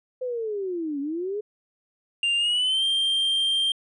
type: linear two-way sweep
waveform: sine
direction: down then up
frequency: 516 to 273.9 to 429.3 Hz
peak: -26 dBFS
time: 0.21-1.41 s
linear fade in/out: 10 ms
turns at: 1 s
type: tone with pitch glide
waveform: triangle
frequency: 2794 to 3173 Hz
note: F7 to G7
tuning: 0 to +20 cents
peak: -19 dBFS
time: 2.23-3.72 s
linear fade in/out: 2 ms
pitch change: +220 cents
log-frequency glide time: 2.37-2.84 s
effects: resampled to 24000 Hz